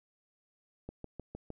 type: click train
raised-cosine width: 2 ms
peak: -28 dBFS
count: 5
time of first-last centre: 0.89-1.503 s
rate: 6.52 Hz
effects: none